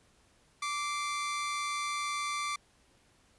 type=tone pair together; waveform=sawtooth; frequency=1169.8 / 2086 Hz; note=D6 / C7; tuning=-7 / -6 cents; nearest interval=minor seventh; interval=1001 cents; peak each=-29 / -37 dBFS; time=0.62-2.56 s; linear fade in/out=5 ms; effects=pink hiss -66 dBFS RMS until 3.38 s + resampled to 24000 Hz